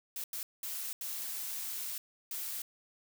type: noise bursts at uneven times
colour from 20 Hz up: blue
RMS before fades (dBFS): -39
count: 5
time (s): 0.16-0.24 / 0.33-0.43 / 0.63-0.93 / 1.01-1.98 / 2.31-2.62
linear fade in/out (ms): 2
effects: none